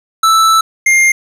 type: tone pair in turn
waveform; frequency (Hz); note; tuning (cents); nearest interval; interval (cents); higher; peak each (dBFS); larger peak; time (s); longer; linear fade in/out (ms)
square; 1318.5 / 2115; E6 / C7; 0 / +18; minor sixth; 818; second; -7; neither; 0.23-0.61 / 0.86-1.12; first; 5
effects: low-pass 11000 Hz 12 dB/octave + 7-bit